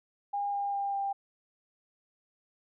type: tone with pitch steps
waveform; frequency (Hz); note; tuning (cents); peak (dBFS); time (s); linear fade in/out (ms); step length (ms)
sine; 810 / 804.4 / 798.8 / 793.3; G#5 / G5 / G5 / G5; -43 / +44 / +32 / +20; -29; 0.33-1.13; 10; 200
effects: none